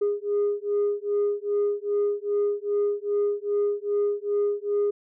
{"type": "beating tone pair", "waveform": "sine", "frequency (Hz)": [408.9, 411.4], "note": ["G#4", "G#4"], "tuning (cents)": [-27, -16], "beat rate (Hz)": 2.5, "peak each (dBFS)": -24, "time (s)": [0.01, 4.91], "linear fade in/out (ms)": 10, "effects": ["tanh soft clip ceiling -18 dBFS"]}